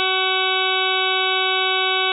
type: harmonic tone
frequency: 376.3 Hz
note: F#4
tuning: 29 cents sharp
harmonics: 1 / 2 / 3 / 4 / 6 / 7 / 8 / 9 / 10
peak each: -26 / -26 / -26 / -26 / -26 / -26 / -26 / -26 / -26 dBFS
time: 0-2.12 s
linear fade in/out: 0 ms
effects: none